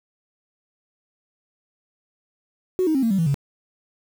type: tone with pitch steps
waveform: sine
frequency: 370 / 314.7 / 267.7 / 227.8 / 193.75 / 164.82 / 140.2 Hz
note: F#4 / D#4 / C4 / A#3 / G3 / E3 / C#3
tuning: 0 / +20 / +40 / -40 / -20 / 0 / +20 cents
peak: -16 dBFS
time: 2.79-3.343 s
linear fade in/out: 0 ms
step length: 79 ms
effects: tanh soft clip ceiling -13 dBFS + 7-bit